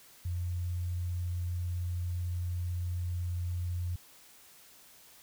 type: tone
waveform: sine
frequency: 88.2 Hz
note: F2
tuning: 18 cents sharp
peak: -31 dBFS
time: 0.25-3.96 s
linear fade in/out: 5 ms
effects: white hiss -57 dBFS RMS until 5.22 s